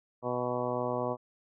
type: harmonic tone with a mistuned harmonic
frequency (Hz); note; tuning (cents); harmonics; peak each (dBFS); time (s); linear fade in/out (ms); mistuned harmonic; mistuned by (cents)
123.47; B2; 0; 1 / 2 / 3 / 4 / 5 / 6 / 7 / 8 / 9; -40 / -38 / -38 / -35 / -35 / -41 / -41 / -39 / -41; 0.22-1.17; 50; 9; +18
effects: none